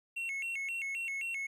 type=tone with vibrato; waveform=triangle; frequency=2442 Hz; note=D#7; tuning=33 cents flat; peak=-33 dBFS; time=0.16-1.47 s; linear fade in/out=10 ms; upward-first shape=square; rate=3.8 Hz; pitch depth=190 cents each way; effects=12-bit

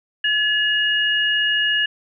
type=tone pair together; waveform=sine; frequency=1706 / 2869 Hz; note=G#6 / F7; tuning=+46 / +46 cents; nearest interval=major sixth; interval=900 cents; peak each=-19 dBFS; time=0.24-1.86 s; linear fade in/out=5 ms; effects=none

